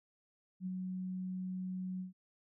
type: tone with ADSR envelope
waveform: sine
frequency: 185 Hz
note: F#3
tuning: in tune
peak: -35 dBFS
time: 0.6-2.13 s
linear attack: 61 ms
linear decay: 30 ms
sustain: -2 dB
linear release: 130 ms
effects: none